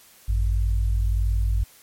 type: tone pair together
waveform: sine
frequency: 53.12 / 94.7 Hz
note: G#1 / F#2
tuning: +40 / +41 cents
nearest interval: minor seventh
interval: 1001 cents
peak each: -19 / -27 dBFS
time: 0.28-1.64 s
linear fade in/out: 10 ms
effects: white hiss -52 dBFS RMS until 1.82 s + MP3 64 kbps